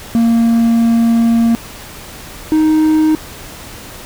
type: tone pair in turn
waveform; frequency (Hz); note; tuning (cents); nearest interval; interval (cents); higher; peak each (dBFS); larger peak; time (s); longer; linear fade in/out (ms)
triangle; 230.9 / 311.9; A#3 / D#4; -16 / +4; perfect fourth; 520; second; -6; neither; 0.15-1.55 / 2.52-3.15; first; 0
effects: pink hiss -32 dBFS RMS until 4.05 s